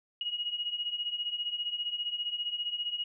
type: beating tone pair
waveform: sine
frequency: 2881 / 2896 Hz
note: F#7 / F#7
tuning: -47 / -38 cents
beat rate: 15 Hz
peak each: -37 / -33 dBFS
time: 0.21-3.04 s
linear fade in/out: 2 ms
effects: none